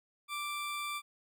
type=tone; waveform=20% pulse; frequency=1174.7 Hz; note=D6; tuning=in tune; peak=-31 dBFS; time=0.28-1.02 s; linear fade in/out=50 ms; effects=none